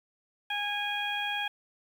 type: harmonic tone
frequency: 822 Hz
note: G#5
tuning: 18 cents flat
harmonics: 1 / 2 / 3 / 4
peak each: -35 / -35 / -35 / -35 dBFS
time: 0.5-1.48 s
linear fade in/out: 5 ms
effects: 9-bit